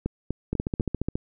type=two click trains; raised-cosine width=3 ms; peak=-13 / -13 dBFS; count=10 / 4; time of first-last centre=0.53-1.155 / 0.06-0.799 s; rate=14.4 / 4.06 Hz; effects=none